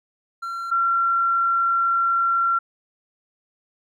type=tone pair in turn; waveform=triangle / sine; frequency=1366 / 1366 Hz; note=F6 / F6; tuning=-39 / -39 cents; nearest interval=unison; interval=0 cents; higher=neither; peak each=-25 / -17 dBFS; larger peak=second; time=0.42-0.71 / 0.71-2.59 s; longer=second; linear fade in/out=10 ms; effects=none